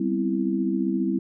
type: chord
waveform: sine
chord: C major seventh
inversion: second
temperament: equal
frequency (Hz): 196 / 246.9 / 261.6 / 329.6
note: G3 / B3 / C4 / E4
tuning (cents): 0 / 0 / 0 / 0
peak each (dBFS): -26 / -31 / -27 / -26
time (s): 0-1.19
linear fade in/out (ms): 5
effects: none